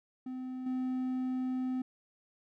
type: tone with level steps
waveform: triangle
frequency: 256.3 Hz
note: C4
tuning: 36 cents flat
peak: -35 / -29 dBFS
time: 0.26-1.82 s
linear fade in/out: 5 ms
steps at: 0.66 s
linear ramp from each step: 5 ms
effects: none